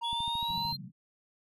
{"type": "tone", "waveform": "triangle", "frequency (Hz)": 935, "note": "A#5", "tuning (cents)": 5, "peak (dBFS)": -31, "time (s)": [0.01, 0.73], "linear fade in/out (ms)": 20}
{"type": "linear sweep", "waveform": "triangle", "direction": "up", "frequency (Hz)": [3374, 4186], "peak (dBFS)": -32, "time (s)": [0.03, 0.77], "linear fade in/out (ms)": 20}
{"type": "click train", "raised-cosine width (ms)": 5, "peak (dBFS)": -32, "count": 9, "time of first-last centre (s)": [0.13, 0.727], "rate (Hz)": 13.4}
{"type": "band-pass noise", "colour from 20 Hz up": "pink", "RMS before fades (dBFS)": -44, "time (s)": [0.47, 0.92], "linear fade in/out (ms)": 50, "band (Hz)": [130, 200], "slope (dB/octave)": 48}
{"effects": []}